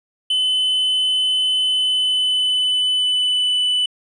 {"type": "tone with pitch glide", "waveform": "triangle", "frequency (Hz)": [3027, 2987], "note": ["F#7", "F#7"], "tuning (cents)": [39, 16], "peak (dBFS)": -14, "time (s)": [0.3, 3.86], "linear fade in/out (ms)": 5, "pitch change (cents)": -23, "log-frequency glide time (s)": [1.6, 3.58], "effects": ["resampled to 22050 Hz"]}